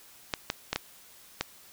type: clicks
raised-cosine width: 0.2 ms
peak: -10 dBFS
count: 5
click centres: 0.338 / 0.501 / 0.73 / 0.76 / 1.41 s
effects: white hiss -54 dBFS RMS until 1.72 s